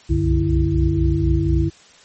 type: tone cluster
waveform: sine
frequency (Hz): 63.7 / 67.8 / 94.8 / 147 / 330.6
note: C2 / C#2 / F#2 / D3 / E4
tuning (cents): -46 / -38 / +43 / +2 / +5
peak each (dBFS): -21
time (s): 0.09-1.7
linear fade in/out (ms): 20
effects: white hiss -48 dBFS RMS until 2.04 s + MP3 32 kbps